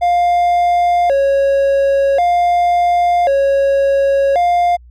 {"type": "tone with vibrato", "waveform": "triangle", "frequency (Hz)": 622.3, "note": "D#5", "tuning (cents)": 0, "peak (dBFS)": -8, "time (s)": [0.01, 4.77], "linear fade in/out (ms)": 20, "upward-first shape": "square", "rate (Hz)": 0.46, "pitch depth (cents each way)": 210, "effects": ["added 60 Hz sine -38 dBFS peak until 4.9 s"]}